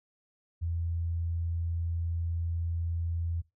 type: tone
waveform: sine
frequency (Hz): 84.1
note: E2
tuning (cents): +35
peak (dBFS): -29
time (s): 0.61-3.42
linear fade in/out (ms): 20
effects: noise-tail reverb RT60 0.2 s tail -19 dB re dry